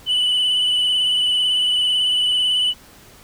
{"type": "tone with vibrato", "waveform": "sine", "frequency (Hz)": 2983, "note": "F#7", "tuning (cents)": 13, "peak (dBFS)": -13, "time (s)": [0.06, 2.74], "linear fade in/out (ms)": 50, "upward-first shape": "triangle", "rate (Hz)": 18, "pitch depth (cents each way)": 34, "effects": ["tanh soft clip ceiling -14 dBFS", "pink hiss -46 dBFS RMS until 3.23 s"]}